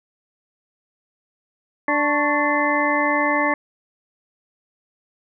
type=harmonic tone with a mistuned harmonic; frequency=293.5 Hz; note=D4; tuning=1 cent flat; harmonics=1 / 2 / 3 / 4 / 6 / 7; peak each=-24 / -24 / -24 / -24 / -24 / -24 dBFS; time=1.88-3.54 s; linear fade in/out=2 ms; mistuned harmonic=4; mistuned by=-96 cents; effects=none